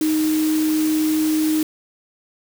sine tone in noise, 311.1 Hz, D#4, in tune, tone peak -16 dBFS, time 0.01-1.63 s, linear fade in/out 2 ms, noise white, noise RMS -30 dBFS, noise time 0.01-1.63 s, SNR +11 dB, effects none

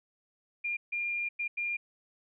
sine tone bursts at uneven times, 2404 Hz, D7, 40 cents sharp, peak -30 dBFS, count 4, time 0.64-0.77 / 0.92-1.29 / 1.39-1.48 / 1.57-1.77 s, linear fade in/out 10 ms, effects none

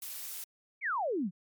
blue noise, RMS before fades -41 dBFS, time 0.02-0.44 s, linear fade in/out 2 ms
sine exponential sweep, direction down, 2377 to 161.7 Hz, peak -29 dBFS, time 0.81-1.31 s, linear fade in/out 50 ms
effects MP3 96 kbps

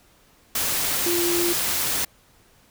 sine tone in noise, 345.5 Hz, F4, 19 cents flat, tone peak -22 dBFS, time 1.06-1.53 s, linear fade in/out 5 ms, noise white, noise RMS -24 dBFS, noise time 0.55-2.05 s, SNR -1 dB, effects pink hiss -57 dBFS RMS until 2.7 s

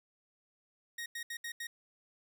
sawtooth tone bursts at uneven times, 1873 Hz, A#6, 8 cents sharp, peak -35 dBFS, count 5, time 0.98-1.06 / 1.15-1.23 / 1.3-1.37 / 1.44-1.52 / 1.6-1.67 s, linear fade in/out 5 ms, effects none

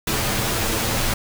pink noise with comb filter, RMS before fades -22 dBFS, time 0.07-1.14 s, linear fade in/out 5 ms, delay 9 ms, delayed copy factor +0.5, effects none

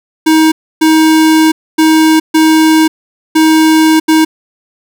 square tone bursts at uneven times, 316.4 Hz, D#4, 29 cents sharp, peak -5 dBFS, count 6, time 0.26-0.52 / 0.81-1.52 / 1.78-2.2 / 2.34-2.88 / 3.35-4 / 4.08-4.25 s, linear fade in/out 10 ms, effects none

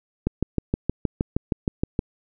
click train, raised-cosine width 3 ms, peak -8 dBFS, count 12, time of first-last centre 0.27-1.991 s, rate 6.39 Hz, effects none

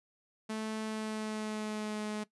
sawtooth tone with pitch glide, 218.2 to 212.1 Hz, A3 to G#3, -14 to +37 cents, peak -31 dBFS, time 0.49-2.24 s, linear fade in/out 10 ms, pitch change -49 cents, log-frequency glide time 0.84-2.04 s, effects noise-tail reverb RT60 0.1 s tail -18 dB re dry + resampled to 24000 Hz

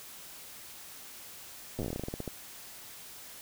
slowing click train, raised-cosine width 2 ms, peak -22 dBFS, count 17, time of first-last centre 1.79-2.277 s, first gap 8 ms, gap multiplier 1.16, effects white hiss -48 dBFS RMS until 3.41 s

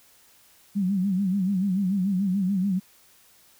sine tone with vibrato, 191.8 Hz, G3, 37 cents flat, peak -21 dBFS, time 0.75-2.8 s, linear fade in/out 20 ms, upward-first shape sine, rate 6.9 Hz, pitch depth 110 cents each way, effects white hiss -57 dBFS RMS until 3.59 s

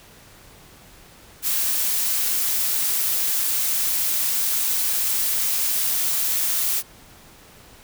blue noise, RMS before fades -22 dBFS, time 1.42-6.83 s, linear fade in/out 50 ms, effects pink hiss -48 dBFS RMS until 7.83 s

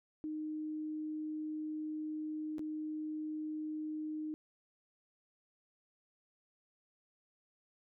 sine tone with dropouts, 308.3 Hz, D#4, 16 cents flat, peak -37 dBFS, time 0.24-4.34 s, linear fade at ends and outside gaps 0 ms, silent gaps 2.583-2.593 s, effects none

